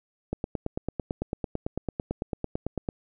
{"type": "click train", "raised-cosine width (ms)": 2, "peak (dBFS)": -15, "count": 24, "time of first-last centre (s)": [0.33, 2.888], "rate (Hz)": 8.99, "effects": []}